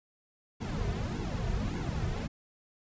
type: noise with flanger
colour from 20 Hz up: brown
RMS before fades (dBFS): -33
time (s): 0.6-2.28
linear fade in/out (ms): 20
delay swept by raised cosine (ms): 1.6 to 3.7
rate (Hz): 1.7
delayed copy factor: -0.85
effects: resampled to 16000 Hz